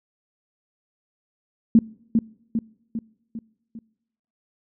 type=tone with echo; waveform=sine; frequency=226.8 Hz; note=A#3; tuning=47 cents flat; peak=-9 dBFS; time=1.75-1.79 s; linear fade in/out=2 ms; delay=400 ms; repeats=5; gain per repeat=-5 dB; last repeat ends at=3.79 s; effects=noise-tail reverb RT60 0.9 s tail -25 dB re dry